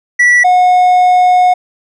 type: tone pair in turn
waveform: triangle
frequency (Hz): 1952 / 726.8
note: B6 / F#5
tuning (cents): -21 / -31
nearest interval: octave + perfect fourth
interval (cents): 1710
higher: first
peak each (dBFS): -3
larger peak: neither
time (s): 0.19-0.44 / 0.44-1.54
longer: second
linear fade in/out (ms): 10
effects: resampled to 24000 Hz